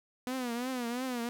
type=tone with vibrato; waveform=sawtooth; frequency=246.9 Hz; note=B3; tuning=in tune; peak=-29 dBFS; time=0.27-1.29 s; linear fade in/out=0 ms; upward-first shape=triangle; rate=2.9 Hz; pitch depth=120 cents each way; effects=none